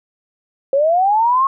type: linear sweep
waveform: sine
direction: up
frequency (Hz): 530 to 1100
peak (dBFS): -11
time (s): 0.73-1.47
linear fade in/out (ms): 2
effects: none